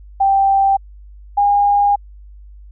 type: tone pair in turn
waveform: sine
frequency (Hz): 784 / 812.5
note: G5 / G#5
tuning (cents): 0 / -38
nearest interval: minor second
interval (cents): 62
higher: second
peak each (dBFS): -10 / -10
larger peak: neither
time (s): 0.2-0.77 / 1.37-1.96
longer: second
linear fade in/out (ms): 10
effects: added 50 Hz sine -36 dBFS peak until 2.71 s